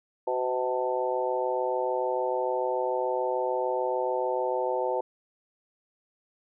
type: harmonic tone with a mistuned harmonic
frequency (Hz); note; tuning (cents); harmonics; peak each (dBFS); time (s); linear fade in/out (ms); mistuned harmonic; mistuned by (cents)
126.8; B2; +46; 3 / 4 / 5 / 6 / 7; -32 / -29 / -33 / -37 / -31; 0.27-5.01; 5; 3; -27
effects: none